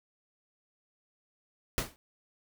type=noise with exponential decay; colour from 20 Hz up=pink; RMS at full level=-27 dBFS; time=1.78-1.96 s; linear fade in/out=0 ms; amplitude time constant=38 ms; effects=none